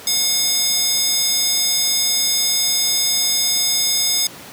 square tone with high-pass filter, 722 Hz, F#5, 43 cents flat, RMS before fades -18 dBFS, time 0.07-4.27 s, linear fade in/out 2 ms, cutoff 4900 Hz, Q 2.1, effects pink hiss -37 dBFS RMS until 4.52 s + high-pass 150 Hz 12 dB/octave

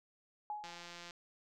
sine tone with exponential decay, 840 Hz, G#5, 19 cents sharp, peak -36 dBFS, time 0.5-1.01 s, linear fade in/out 1 ms, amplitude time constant 110 ms
click train, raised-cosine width 0.2 ms, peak -32 dBFS, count 82, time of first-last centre 0.64-1.108 s, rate 173 Hz
effects none

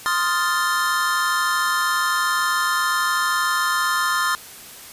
square chord, F dominant seventh, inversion second, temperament equal, 1046.5 / 1244.5 / 1396.9 / 1760 Hz, C6 / Eb6 / F6 / A6, 0 / 0 / 0 / 0 cents, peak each -25 dBFS, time 0.06-4.35 s, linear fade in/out 0 ms, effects white hiss -40 dBFS RMS until 4.92 s + resampled to 32000 Hz

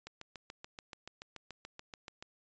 click train, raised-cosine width 0.2 ms, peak -28 dBFS, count 16, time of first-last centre 0.07-2.225 s, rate 6.96 Hz, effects resampled to 16000 Hz

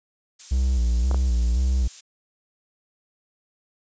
violet noise, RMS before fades -33 dBFS, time 0.39-2.01 s, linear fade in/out 10 ms
triangle tone with vibrato, 61.7 Hz, B1, 1 cent flat, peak -16 dBFS, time 0.51-1.88 s, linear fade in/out 10 ms, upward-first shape square, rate 1.9 Hz, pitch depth 75 cents each way
clicks, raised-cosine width 1 ms, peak -16 dBFS, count 2, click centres 1.113 / 1.145 s
effects resampled to 16000 Hz

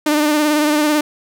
sawtooth tone with vibrato, 300.4 Hz, D4, 39 cents sharp, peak -9 dBFS, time 0.06-1.01 s, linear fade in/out 5 ms, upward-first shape sine, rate 18 Hz, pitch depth 37 cents each way, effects none

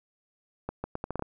accelerating click train, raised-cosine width 1 ms, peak -18 dBFS, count 8, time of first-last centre 0.69-1.223 s, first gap 150 ms, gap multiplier 0.76, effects none

